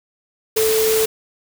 sine tone in noise, 440 Hz, A4, in tune, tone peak -15 dBFS, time 0.56-1.06 s, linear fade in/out 10 ms, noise white, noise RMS -22 dBFS, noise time 0.56-1.06 s, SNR +4 dB, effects none

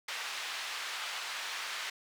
white band-pass noise, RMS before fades -39 dBFS, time 0.08-1.9 s, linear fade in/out 5 ms, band 1000 to 3500 Hz, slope 12 dB/octave, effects none

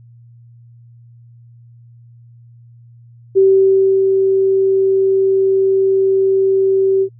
sine tone with ADSR envelope, 385.6 Hz, G4, 28 cents flat, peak -6 dBFS, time 3.35-7.09 s, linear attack 25 ms, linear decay 640 ms, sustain -4 dB, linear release 71 ms, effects noise-tail reverb RT60 0.1 s tail -26 dB re dry + added 118 Hz sine -40 dBFS peak until 7.19 s

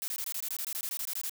blue noise bursts, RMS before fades -35 dBFS, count 16, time 0.02-1.295 s, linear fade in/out 0 ms, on 60 ms, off 21 ms, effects none

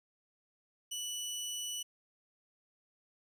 20% pulse tone, 2960 Hz, F#7, in tune, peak -32 dBFS, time 0.91-1.83 s, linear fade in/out 10 ms, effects none

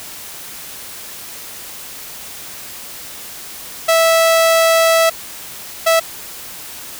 sawtooth tone bursts at uneven times, 656 Hz, E5, 9 cents flat, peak -6 dBFS, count 2, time 3.88-5.1 / 5.86-6 s, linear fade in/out 10 ms, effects white hiss -32 dBFS RMS until 6.99 s

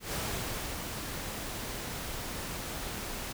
pink noise with ADSR envelope, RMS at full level -34 dBFS, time 0-3.33 s, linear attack 130 ms, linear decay 650 ms, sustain -4 dB, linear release 14 ms, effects none

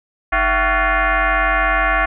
sine tone with frequency modulation, 311.1 Hz, D#4, in tune, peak -13 dBFS, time 0.32-2.06 s, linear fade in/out 10 ms, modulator 358 Hz, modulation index 5.2, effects none

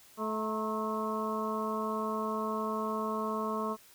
harmonic tone with a mistuned harmonic, 217.2 Hz, A3, 22 cents flat, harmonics 1 / 2 / 3 / 4 / 5 / 6, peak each -36 / -37 / -40 / -43 / -35 / -43 dBFS, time 0.17-3.77 s, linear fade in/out 50 ms, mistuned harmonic 4, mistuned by +93 cents, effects white hiss -58 dBFS RMS until 3.94 s

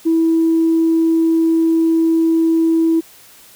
sine tone, 327 Hz, E4, 14 cents flat, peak -10 dBFS, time 0.05-3.01 s, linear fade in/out 20 ms, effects tanh soft clip ceiling -6 dBFS + white hiss -44 dBFS RMS until 3.55 s

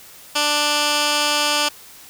15% pulse tone with band-pass filter, 294.8 Hz, D4, 7 cents sharp, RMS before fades -19 dBFS, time 0.35-1.69 s, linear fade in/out 10 ms, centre 4400 Hz, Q 0.73, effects white hiss -43 dBFS RMS until 2.09 s

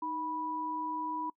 sine tone pair together, 311.1 / 981.4 Hz, D#4 / B5, 0 / -11 cents, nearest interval octave + minor sixth, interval 1989 cents, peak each -40 / -34 dBFS, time 0.02-1.3 s, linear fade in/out 5 ms, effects noise-tail reverb RT60 0.1 s tail -23 dB re dry

